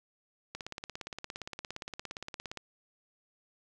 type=click train; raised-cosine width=0.2 ms; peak=-22 dBFS; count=36; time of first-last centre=0.55-2.573 s; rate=17.3 Hz; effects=none